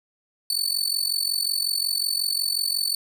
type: tone with amplitude modulation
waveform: sawtooth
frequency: 4486 Hz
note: C#8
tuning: 20 cents sharp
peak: -16 dBFS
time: 0.5-2.95 s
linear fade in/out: 2 ms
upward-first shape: sine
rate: 45.5 Hz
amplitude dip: 85%
effects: none